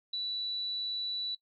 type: tone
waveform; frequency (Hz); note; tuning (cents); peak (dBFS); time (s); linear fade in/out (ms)
sine; 3951; B7; 0; -32; 0.13-1.35; 5
effects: noise-tail reverb RT60 0.1 s tail -19 dB re dry